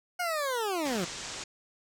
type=linear sweep; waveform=20% pulse; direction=down; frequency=730 to 162 Hz; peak=-24 dBFS; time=0.19-1.05 s; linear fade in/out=10 ms
type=low-pass noise; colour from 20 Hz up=white; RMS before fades=-40 dBFS; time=0.85-1.44 s; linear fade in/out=5 ms; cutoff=7800 Hz; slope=48 dB/octave
effects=none